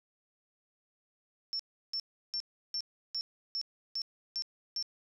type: tone bursts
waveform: sine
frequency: 5400 Hz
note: E8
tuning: 41 cents sharp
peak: -32 dBFS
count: 9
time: 1.53-4.826 s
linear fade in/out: 0 ms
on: 64 ms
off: 340 ms
effects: none